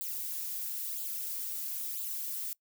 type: noise with flanger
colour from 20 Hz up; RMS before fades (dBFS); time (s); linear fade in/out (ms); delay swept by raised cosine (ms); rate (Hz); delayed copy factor
violet; -37; 0.01-2.53; 0; 0.25 to 4.15; 1; +0.65
effects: noise-tail reverb RT60 0.1 s tail -23 dB re dry